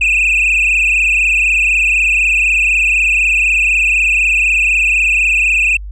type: tone with frequency modulation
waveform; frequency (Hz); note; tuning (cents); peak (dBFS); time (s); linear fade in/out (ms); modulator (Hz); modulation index
sine; 2570; E7; -45; -7; 0.01-5.77; 5; 24; 5.7
effects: tanh soft clip ceiling -8 dBFS + added 50 Hz sine -24 dBFS peak until 5.91 s